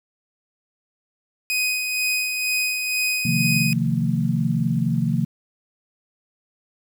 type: tone with tremolo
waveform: sawtooth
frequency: 2502 Hz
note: D#7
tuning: 9 cents sharp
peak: -16 dBFS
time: 1.5-3.73 s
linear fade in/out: 0 ms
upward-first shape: sine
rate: 2.1 Hz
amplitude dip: 40%
type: chord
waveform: sine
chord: F dominant seventh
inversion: second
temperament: equal with one note detuned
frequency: 130.81 / 155.56 / 174.61 / 225.4 Hz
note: C3 / Eb3 / F3 / A3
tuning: 0 / 0 / 0 / +42 cents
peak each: -24 dBFS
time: 3.25-5.25 s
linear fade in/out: 5 ms
effects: 8-bit